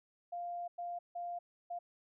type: tone bursts at uneven times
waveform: sine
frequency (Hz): 698.5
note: F5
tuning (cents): 0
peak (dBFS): -38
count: 4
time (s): 0.32-0.68 / 0.78-0.99 / 1.15-1.39 / 1.7-1.79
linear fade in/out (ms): 10
effects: none